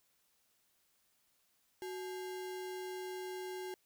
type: tone with sample-and-hold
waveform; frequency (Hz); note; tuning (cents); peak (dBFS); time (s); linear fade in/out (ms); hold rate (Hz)
sine; 370; F#4; 0; -40; 1.82-3.74; 0; 1225
effects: white hiss -75 dBFS RMS until 3.85 s